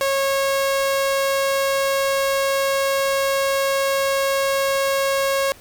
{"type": "tone", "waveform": "sawtooth", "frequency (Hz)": 547, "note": "C#5", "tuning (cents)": -23, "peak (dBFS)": -14, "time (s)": [0.01, 5.52], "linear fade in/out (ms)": 0, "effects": ["pink hiss -46 dBFS RMS until 5.6 s"]}